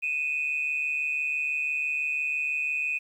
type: tone pair together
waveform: sine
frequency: 2489 / 2635 Hz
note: D#7 / E7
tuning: 0 / -1 cents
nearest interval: minor second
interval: 99 cents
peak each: -26 / -31 dBFS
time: 0.02-2.99 s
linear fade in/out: 20 ms
effects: tanh soft clip ceiling -19 dBFS + 10-bit